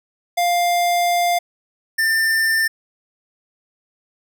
square tone pair in turn, 700 / 1792.6 Hz, F5 / A6, +4 / +32 cents, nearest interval octave + major third, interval 1628 cents, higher second, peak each -16 dBFS, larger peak neither, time 0.37-1.39 / 1.98-2.68 s, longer first, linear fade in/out 10 ms, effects none

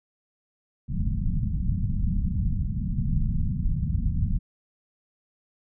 pink low-pass noise, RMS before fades -25 dBFS, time 0.88-4.39 s, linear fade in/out 20 ms, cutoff 210 Hz, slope 48 dB/octave, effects none

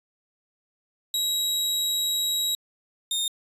sawtooth tone pair in turn, 3844 / 3664 Hz, B7 / A#7, -48 / -31 cents, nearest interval minor second, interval 83 cents, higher first, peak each -20 / -21 dBFS, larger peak first, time 1.14-2.55 / 3.11-3.28 s, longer first, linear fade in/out 2 ms, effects resampled to 32000 Hz

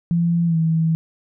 sine tone with pitch glide, 170 to 162.04 Hz, F3 to E3, -46 to -29 cents, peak -15 dBFS, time 0.11-0.95 s, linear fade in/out 0 ms, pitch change -83 cents, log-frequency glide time 0.46-0.57 s, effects none

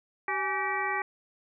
harmonic tone with a mistuned harmonic, 385.5 Hz, G4, 29 cents flat, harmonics 1 / 2 / 3 / 4 / 5 / 6, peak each -37 / -33 / -34 / -38 / -32 / -36 dBFS, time 0.28-1.02 s, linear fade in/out 2 ms, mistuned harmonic 2, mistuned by +120 cents, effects none

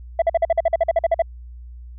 sine tone bursts, 665 Hz, E5, 15 cents sharp, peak -10 dBFS, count 14, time 0.19-1.221 s, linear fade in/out 5 ms, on 30 ms, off 47 ms, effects tanh soft clip ceiling -12 dBFS + added 60 Hz sine -35 dBFS peak until 1.98 s

